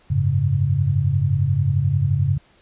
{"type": "chord", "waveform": "sine", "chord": "F# suspended second", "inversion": "none", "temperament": "equal", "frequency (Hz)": [92.5, 103.83, 138.59], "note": ["F#2", "G#2", "C#3"], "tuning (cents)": [0, 0, 0], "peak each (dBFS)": [-22, -21, -19], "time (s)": [0.1, 2.38], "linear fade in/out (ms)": 10, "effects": ["pink hiss -56 dBFS RMS until 2.61 s", "resampled to 8000 Hz"]}